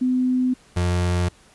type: tone pair in turn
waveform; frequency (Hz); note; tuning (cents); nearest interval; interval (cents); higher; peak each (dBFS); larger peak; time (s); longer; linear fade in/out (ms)
sine / 35% pulse; 253.8 / 88.6; B3 / F2; +47 / +25; octave + tritone; 1822; first; -17; neither; 0.01-0.54 / 0.76-1.29; neither; 10
effects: pink hiss -53 dBFS RMS until 1.54 s + resampled to 24000 Hz